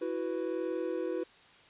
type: chord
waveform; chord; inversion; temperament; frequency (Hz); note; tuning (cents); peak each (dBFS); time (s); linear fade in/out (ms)
triangle; E suspended second; none; just; 329.6 / 370.8 / 494.4; E4 / F#4 / B4; 0 / +4 / +2; -34; 0.01-1.24; 10
effects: white hiss -58 dBFS RMS until 1.69 s + resampled to 8000 Hz